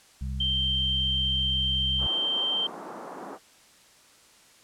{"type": "harmonic tone", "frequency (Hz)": 65.41, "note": "C2", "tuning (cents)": 0, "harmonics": [1, 2, 3], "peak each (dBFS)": [-30, -36, -40], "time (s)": [0.21, 2.07], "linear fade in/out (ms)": 5}
{"type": "tone", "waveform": "sine", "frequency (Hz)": 3136, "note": "G7", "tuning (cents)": 0, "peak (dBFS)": -24, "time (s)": [0.4, 2.67], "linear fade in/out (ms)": 5}
{"type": "band-pass noise", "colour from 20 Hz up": "white", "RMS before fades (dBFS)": -40, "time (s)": [1.98, 3.39], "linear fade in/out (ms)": 50, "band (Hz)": [200, 1100], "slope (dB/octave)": 24}
{"effects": ["white hiss -56 dBFS RMS until 4.63 s", "low-pass 9000 Hz 12 dB/octave"]}